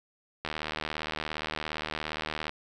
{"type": "click train", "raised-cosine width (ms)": 0.3, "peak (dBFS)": -16, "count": 159, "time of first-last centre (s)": [0.45, 2.494], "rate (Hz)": 77.3, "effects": []}